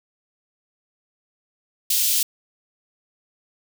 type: high-pass noise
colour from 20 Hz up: white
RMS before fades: -20 dBFS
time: 1.9-2.23 s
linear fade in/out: 5 ms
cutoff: 3000 Hz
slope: 24 dB/octave
effects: none